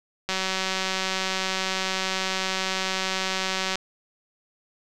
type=click train; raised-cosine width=0.2 ms; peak=-9 dBFS; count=656; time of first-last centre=0.29-3.756 s; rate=189 Hz; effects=none